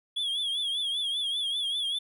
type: tone with vibrato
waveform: triangle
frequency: 3352 Hz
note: G#7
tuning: 15 cents sharp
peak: -26 dBFS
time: 0.16-1.99 s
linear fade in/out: 10 ms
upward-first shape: triangle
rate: 5.1 Hz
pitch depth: 100 cents each way
effects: none